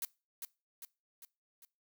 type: noise with echo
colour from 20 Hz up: blue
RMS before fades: -37 dBFS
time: 0.02-0.05 s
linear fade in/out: 2 ms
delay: 400 ms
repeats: 4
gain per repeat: -5 dB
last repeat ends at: 1.65 s
effects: noise-tail reverb RT60 0.3 s tail -22 dB re dry